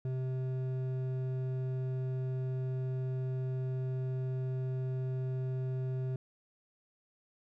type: tone with hard clipping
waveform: triangle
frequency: 129.6 Hz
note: C3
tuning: 16 cents flat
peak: -34 dBFS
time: 0.05-6.16 s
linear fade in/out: 2 ms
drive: 12 dB
effects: none